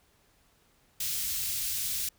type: band-stop noise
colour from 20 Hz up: white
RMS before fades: -32 dBFS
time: 1-2.09 s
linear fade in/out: 5 ms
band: 110 to 3100 Hz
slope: 12 dB/octave
effects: pink hiss -66 dBFS RMS until 2.18 s